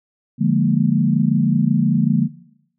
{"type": "chord", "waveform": "sine", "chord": "Bb dominant seventh", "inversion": "first", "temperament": "equal", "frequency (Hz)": [146.83, 174.61, 207.7, 233.1], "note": ["D3", "F3", "Ab3", "Bb3"], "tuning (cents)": [0, 0, 0, 0], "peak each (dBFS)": -19, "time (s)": [0.38, 2.29], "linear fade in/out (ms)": 50, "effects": ["noise-tail reverb RT60 0.8 s tail -19 dB re dry"]}